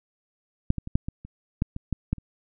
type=clicks; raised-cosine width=5 ms; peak=-7 / -17 / -22 / -8 / -18 / -28 / -10 / -20 / -13 / -11 / -29 dBFS; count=11; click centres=0.704 / 0.783 / 0.874 / 0.955 / 1.085 / 1.25 / 1.621 / 1.764 / 1.927 / 2.13 / 2.183 s; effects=none